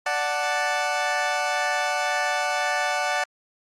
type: chord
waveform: 20% pulse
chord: D major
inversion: none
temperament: equal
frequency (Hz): 587.3 / 740 / 880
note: D5 / F#5 / A5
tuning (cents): 0 / 0 / 0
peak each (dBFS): -23 / -20 / -24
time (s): 0.06-3.24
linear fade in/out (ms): 5
effects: low-pass 7000 Hz 12 dB/octave + Opus 48 kbps